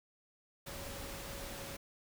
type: tone in noise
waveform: sine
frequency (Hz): 554.4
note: C#5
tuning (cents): 0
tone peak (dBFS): -51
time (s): 0.66-1.77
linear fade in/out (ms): 10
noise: pink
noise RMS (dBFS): -45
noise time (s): 0.66-1.77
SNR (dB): -9
effects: none